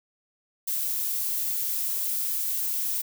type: noise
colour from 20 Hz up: violet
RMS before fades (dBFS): -28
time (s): 0.67-3.02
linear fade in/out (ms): 10
effects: none